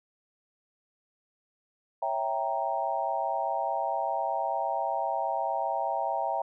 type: chord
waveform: sine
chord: C# diminished seventh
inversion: none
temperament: equal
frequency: 554.4 / 659.3 / 784 / 932.3 Hz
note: C#5 / E5 / G5 / Bb5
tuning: 0 / 0 / 0 / 0 cents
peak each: -36 / -32 / -31 / -32 dBFS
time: 2.02-6.42 s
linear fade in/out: 5 ms
effects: none